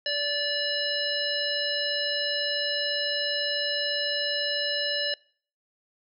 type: harmonic tone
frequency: 581 Hz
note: D5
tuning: 19 cents flat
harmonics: 1 / 3 / 5 / 7 / 9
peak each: -32 / -32 / -32 / -32 / -32 dBFS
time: 0.06-5.14 s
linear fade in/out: 2 ms
effects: noise-tail reverb RT60 0.5 s tail -24 dB re dry